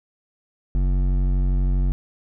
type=tone with hard clipping; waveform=sine; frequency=46.25 Hz; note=F#1; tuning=in tune; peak=-19 dBFS; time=0.75-1.92 s; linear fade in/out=0 ms; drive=11 dB; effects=none